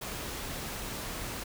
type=noise; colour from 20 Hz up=pink; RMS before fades=-38 dBFS; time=0.01-1.44 s; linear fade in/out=10 ms; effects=none